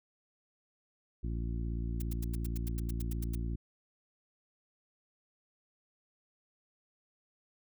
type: harmonic tone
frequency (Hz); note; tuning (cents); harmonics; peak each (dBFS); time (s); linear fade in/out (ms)
57.3; A#1; -29; 1 / 2 / 3 / 4 / 5 / 6; -34 / -40 / -44 / -46 / -48 / -50; 1.23-3.56; 10
type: noise bursts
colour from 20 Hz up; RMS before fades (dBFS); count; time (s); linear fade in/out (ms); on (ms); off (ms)
blue; -44; 13; 2-3.353; 5; 21; 90
effects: none